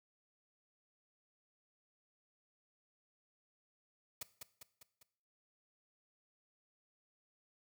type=noise with echo; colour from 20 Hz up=white; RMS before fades=-42 dBFS; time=4.21-4.23 s; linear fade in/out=5 ms; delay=200 ms; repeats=4; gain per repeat=-5 dB; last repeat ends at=5.03 s; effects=noise-tail reverb RT60 0.6 s tail -17 dB re dry + high-pass 80 Hz 12 dB/octave